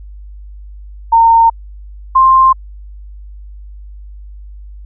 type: tone pair in turn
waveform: sine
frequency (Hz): 915 / 1052.5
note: A#5 / C6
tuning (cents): -32 / +10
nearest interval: major second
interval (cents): 242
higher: second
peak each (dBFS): -4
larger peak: neither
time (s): 1.12-1.5 / 2.15-2.53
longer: neither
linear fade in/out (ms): 10
effects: added 50 Hz sine -29 dBFS peak until 4.85 s

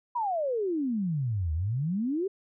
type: exponential two-way sweep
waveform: sine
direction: down then up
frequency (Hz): 1000 to 75.2 to 406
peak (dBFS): -26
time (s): 0.15-2.28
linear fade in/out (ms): 10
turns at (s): 1.53
effects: none

